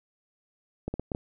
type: clicks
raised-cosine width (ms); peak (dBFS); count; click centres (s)
2; -18; 5; 0.88 / 0.94 / 0.996 / 1.118 / 1.149
effects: none